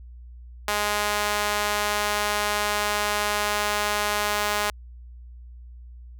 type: tone with high-pass filter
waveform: sawtooth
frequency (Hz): 207.7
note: G#3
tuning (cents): 0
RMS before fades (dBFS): -25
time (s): 0.68-4.7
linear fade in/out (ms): 2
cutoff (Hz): 830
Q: 0.91
effects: added 60 Hz sine -40 dBFS peak until 6.19 s